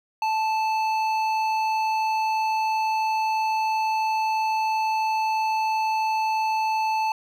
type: tone with hard clipping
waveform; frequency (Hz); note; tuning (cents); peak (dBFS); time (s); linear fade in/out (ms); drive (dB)
sine; 877; A5; -6; -23; 0.22-7.12; 2; 10
effects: none